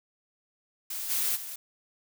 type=noise with level steps; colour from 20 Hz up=blue; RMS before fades=-35 / -28 / -39 dBFS; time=0.9-1.56 s; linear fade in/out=5 ms; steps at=1.09 / 1.35 s; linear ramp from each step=20 ms; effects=none